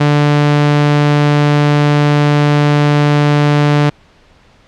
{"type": "tone", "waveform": "sawtooth", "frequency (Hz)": 146.83, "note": "D3", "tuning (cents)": 0, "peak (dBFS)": -4, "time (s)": [0, 3.9], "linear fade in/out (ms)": 10, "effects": ["pink hiss -47 dBFS RMS until 4.67 s", "low-pass 4000 Hz 12 dB/octave"]}